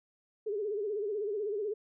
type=tone with vibrato; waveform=sine; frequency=415.5 Hz; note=G#4; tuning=1 cent sharp; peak=-31 dBFS; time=0.46-1.74 s; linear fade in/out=10 ms; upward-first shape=sine; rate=16 Hz; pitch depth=99 cents each way; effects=none